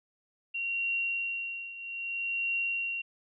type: tone with tremolo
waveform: sine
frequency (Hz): 2751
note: F7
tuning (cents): -27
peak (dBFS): -27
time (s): 0.54-3.02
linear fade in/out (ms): 10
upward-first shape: triangle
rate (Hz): 0.62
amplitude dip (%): 80
effects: none